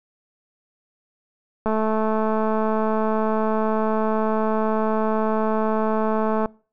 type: click train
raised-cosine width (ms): 1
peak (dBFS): -10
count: 1047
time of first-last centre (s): 1.66-6.458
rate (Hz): 218
effects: noise-tail reverb RT60 0.4 s tail -24 dB re dry